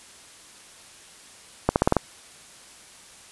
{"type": "accelerating click train", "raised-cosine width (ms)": 1, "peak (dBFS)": -3, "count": 6, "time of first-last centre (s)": [1.69, 1.967], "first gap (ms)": 69, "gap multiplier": 0.89, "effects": ["white hiss -48 dBFS RMS until 3.31 s", "resampled to 24000 Hz"]}